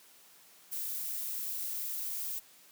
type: noise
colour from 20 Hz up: violet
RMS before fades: -37 dBFS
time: 0.71-2.4 s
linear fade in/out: 20 ms
effects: white hiss -59 dBFS RMS until 2.71 s + high-pass 150 Hz 12 dB/octave